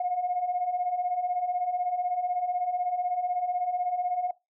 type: beating tone pair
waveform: sine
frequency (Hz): 707 / 723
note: F5 / F#5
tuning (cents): +21 / -40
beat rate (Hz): 16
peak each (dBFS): -32 / -26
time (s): 0-4.31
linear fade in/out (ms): 5
effects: noise-tail reverb RT60 0.2 s tail -20 dB re dry + tanh soft clip ceiling -19 dBFS